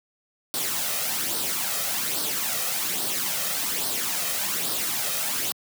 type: noise with flanger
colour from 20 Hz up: white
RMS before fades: -27 dBFS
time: 0.54-5.52 s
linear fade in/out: 0 ms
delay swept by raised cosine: 0.21 to 1.61 ms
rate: 1.2 Hz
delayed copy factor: +0.55
effects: high-pass 150 Hz 12 dB/octave